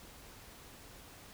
silence, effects pink hiss -54 dBFS RMS until 1.33 s

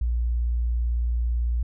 sine tone, 59 Hz, A#1, 22 cents sharp, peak -21 dBFS, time 0.01-1.63 s, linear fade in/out 5 ms, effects none

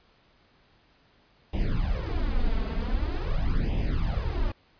brown noise with flanger, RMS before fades -26 dBFS, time 1.53-4.52 s, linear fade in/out 5 ms, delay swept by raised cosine 0.34 to 4.54 ms, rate 0.45 Hz, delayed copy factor +0.9, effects pink hiss -62 dBFS RMS until 4.79 s + resampled to 11025 Hz

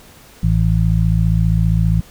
harmonic tone, 55 Hz, A1, in tune, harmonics 1 / 2 / 3, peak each -16 / -16 / -16 dBFS, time 0.43-2.01 s, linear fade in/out 5 ms, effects pink hiss -44 dBFS RMS until 2.1 s

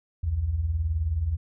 sine beating tone pair, 63.3 / 82.3 Hz, B1 / E2, +43 / -2 cents, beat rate 19 Hz, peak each -31 / -24 dBFS, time 0.23-1.37 s, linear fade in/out 10 ms, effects none

